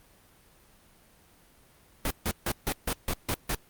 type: noise bursts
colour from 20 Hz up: pink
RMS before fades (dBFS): -28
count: 8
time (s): 2.05-3.548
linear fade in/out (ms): 2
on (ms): 56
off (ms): 150
effects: pink hiss -59 dBFS RMS until 3.69 s + Opus 32 kbps